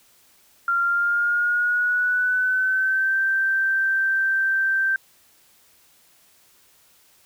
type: tone with pitch glide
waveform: sine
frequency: 1385 to 1563.6 Hz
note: F6 to G6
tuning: -15 to -5 cents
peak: -18 dBFS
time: 0.68-4.96 s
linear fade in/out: 2 ms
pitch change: +210 cents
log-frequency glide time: 0.8-3.18 s
effects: white hiss -57 dBFS RMS until 7.25 s